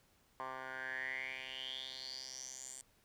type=tone with band-pass filter sweep; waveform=10% pulse; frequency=130.81 Hz; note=C3; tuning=in tune; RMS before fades=-45 dBFS; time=0.4-2.81 s; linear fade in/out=0 ms; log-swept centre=1100 to 8100 Hz; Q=8.1; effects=pink hiss -71 dBFS RMS until 3.04 s